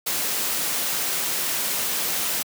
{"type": "noise", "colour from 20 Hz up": "white", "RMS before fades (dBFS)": -25, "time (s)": [0.06, 2.43], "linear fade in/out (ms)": 10, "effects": ["high-pass 150 Hz 12 dB/octave"]}